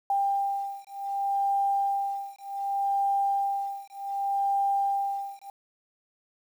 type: beating tone pair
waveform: sine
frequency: 794 / 794.66 Hz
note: G5 / G5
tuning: +22 / +23 cents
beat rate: 0.66 Hz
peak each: -28 dBFS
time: 0.1-5.5 s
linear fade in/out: 2 ms
effects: 9-bit